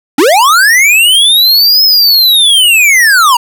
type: linear two-way sweep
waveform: square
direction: up then down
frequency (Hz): 250 to 5200 to 915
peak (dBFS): -4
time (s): 0.18-3.37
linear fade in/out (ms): 5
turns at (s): 1.84
effects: none